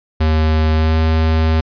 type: tone with pitch glide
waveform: square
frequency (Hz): 78.5 to 79.78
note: D#2 to D#2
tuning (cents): +16 to +44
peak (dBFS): -12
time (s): 0.2-1.61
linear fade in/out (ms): 10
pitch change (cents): +28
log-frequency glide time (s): 0.72-0.98
effects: resampled to 11025 Hz